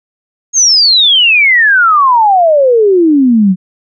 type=exponential sweep; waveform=sine; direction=down; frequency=6645 to 178.5 Hz; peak=-4 dBFS; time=0.53-3.56 s; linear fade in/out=50 ms; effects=none